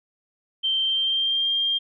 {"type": "tone with pitch glide", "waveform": "sine", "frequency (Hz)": [3132, 3200], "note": ["G7", "G7"], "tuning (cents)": [-2, 35], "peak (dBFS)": -20, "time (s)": [0.63, 1.79], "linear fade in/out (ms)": 20, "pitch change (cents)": 37, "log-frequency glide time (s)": [0.82, 1.49], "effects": []}